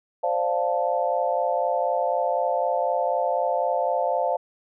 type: chord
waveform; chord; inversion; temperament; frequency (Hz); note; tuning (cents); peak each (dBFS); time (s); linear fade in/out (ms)
sine; D minor seventh; third; equal; 523.3 / 587.3 / 698.5 / 880; C5 / D5 / F5 / A5; 0 / 0 / 0 / 0; -26 / -27 / -25 / -28; 0.23-4.37; 10
effects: none